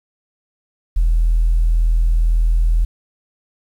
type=tone; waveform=sine; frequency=40.95 Hz; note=E1; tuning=11 cents flat; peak=-10 dBFS; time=0.96-2.85 s; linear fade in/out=10 ms; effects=tanh soft clip ceiling -8 dBFS + 8-bit